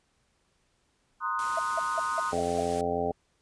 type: chord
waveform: sine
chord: C half-diminished seventh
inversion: third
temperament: equal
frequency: 932.3 / 1046.5 / 1244.5 / 1480 Hz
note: Bb5 / C6 / Eb6 / Gb6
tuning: 0 / 0 / 0 / 0 cents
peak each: -36 / -33 / -30 / -36 dBFS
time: 1.2-2.34 s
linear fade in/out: 50 ms
type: noise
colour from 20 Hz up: white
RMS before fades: -42 dBFS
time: 1.39-2.81 s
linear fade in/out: 0 ms
type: tone bursts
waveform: sine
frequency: 659.3 Hz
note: E5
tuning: in tune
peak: -26 dBFS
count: 6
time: 1.57-2.602 s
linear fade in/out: 5 ms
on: 22 ms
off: 180 ms
type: harmonic tone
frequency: 86.3 Hz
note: F2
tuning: 20 cents flat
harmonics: 1 / 2 / 3 / 4 / 5 / 6 / 7 / 8 / 9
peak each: -41 / -39 / -36 / -42 / -31 / -38 / -33 / -39 / -32 dBFS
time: 2.32-3.12 s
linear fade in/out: 10 ms
effects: pink hiss -71 dBFS RMS until 3.41 s + resampled to 22050 Hz